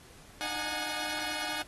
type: tone cluster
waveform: 10% pulse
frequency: 304.7 / 731 / 834 Hz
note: D#4 / F#5 / G#5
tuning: -36 / -21 / +7 cents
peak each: -31 / -28 / -30 dBFS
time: 0.41-1.62 s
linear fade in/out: 0 ms
effects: pink hiss -55 dBFS RMS until 1.67 s + AAC 32 kbps